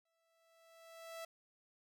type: tone with exponential growth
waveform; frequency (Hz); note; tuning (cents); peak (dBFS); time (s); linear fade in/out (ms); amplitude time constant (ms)
sawtooth; 659.3; E5; 0; -40; 0.05-1.25; 5; 260
effects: none